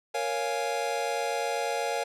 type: chord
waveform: square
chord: Bb minor seventh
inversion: none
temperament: equal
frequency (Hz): 466.2 / 554.4 / 698.5 / 830.6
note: Bb4 / Db5 / F5 / Ab5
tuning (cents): 0 / 0 / 0 / 0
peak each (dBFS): -34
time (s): 0.14-2.04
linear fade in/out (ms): 10
effects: low-pass 10000 Hz 12 dB/octave